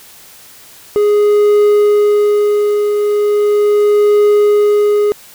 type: tone with tremolo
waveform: triangle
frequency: 415.3 Hz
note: G#4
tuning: in tune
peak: -4 dBFS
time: 0.96-5.12 s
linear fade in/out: 0 ms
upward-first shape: triangle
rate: 0.38 Hz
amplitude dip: 45%
effects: white hiss -39 dBFS RMS until 5.34 s